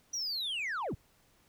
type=linear sweep; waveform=sine; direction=down; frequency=5920 to 38.89 Hz; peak=-30 dBFS; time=0.13-0.95 s; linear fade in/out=10 ms; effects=tanh soft clip ceiling -32 dBFS + pink hiss -67 dBFS RMS until 1.48 s